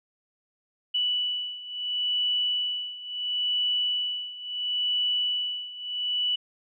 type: beating tone pair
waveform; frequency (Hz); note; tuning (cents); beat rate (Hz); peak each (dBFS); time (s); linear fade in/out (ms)
sine; 2960 / 2960.73; F#7 / F#7; 0 / 0; 0.73; -30 / -27; 0.94-6.36; 10
effects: none